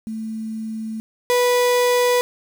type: tone pair in turn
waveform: sine / 35% pulse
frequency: 220.6 / 491.4 Hz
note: A3 / B4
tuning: +5 / -9 cents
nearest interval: octave + major second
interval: 1386 cents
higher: second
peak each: -25 / -13 dBFS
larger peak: second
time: 0.07-1 / 1.3-2.21 s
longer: first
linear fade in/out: 0 ms
effects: 8-bit